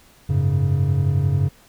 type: chord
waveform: triangle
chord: F# suspended second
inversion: none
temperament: equal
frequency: 92.5 / 103.83 / 138.59 Hz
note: F#2 / G#2 / C#3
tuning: 0 / 0 / 0 cents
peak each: -19 / -21 / -17 dBFS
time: 0.29-1.49 s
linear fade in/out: 10 ms
effects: pink hiss -52 dBFS RMS until 1.68 s